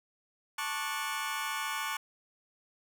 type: chord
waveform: 25% pulse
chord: D major seventh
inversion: second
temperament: just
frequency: 881 / 1101.2 / 1174.7 / 1468.3 Hz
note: A5 / C#6 / D6 / F#6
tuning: +2 / -12 / 0 / -14 cents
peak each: -35 / -34 / -36 / -35 dBFS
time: 0.58-1.97 s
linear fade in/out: 5 ms
effects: none